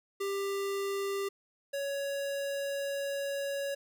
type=tone pair in turn; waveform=square; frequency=396 / 558.5 Hz; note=G4 / C#5; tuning=+18 / +13 cents; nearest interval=tritone; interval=595 cents; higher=second; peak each=-32 / -33 dBFS; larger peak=first; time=0.2-1.29 / 1.73-3.75 s; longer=second; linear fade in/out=10 ms; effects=12-bit